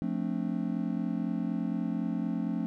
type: chord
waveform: triangle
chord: D minor seventh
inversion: first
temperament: just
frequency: 176.2 / 220.2 / 264.3 / 293.7 Hz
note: F3 / A3 / C4 / D4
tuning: +16 / +2 / +18 / 0 cents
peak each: -32 / -31 / -33 / -35 dBFS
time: 0.02-2.66 s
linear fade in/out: 0 ms
effects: none